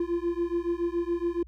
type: beating tone pair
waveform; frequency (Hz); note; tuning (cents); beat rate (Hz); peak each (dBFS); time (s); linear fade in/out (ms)
triangle; 340.6 / 347.7; F4 / F4; -43 / -8; 7.1; -27; 0-1.43; 5
effects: added 60 Hz sine -46 dBFS peak until 1.47 s